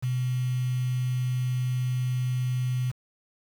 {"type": "tone with quantisation", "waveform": "sine", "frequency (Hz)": 126.2, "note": "B2", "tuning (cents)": 38, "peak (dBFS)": -24, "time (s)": [0.02, 2.92], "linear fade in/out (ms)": 20, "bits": 7, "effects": []}